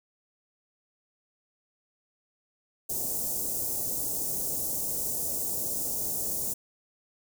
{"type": "band-stop noise", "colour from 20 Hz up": "white", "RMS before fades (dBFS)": -31, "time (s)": [2.89, 6.54], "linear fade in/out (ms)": 10, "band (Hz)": [670, 6600], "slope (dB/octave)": 24, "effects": []}